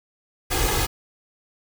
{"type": "noise with comb filter", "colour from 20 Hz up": "pink", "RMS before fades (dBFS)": -22, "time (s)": [0.5, 0.87], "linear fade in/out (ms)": 20, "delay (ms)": 2.4, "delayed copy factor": 0.7, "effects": []}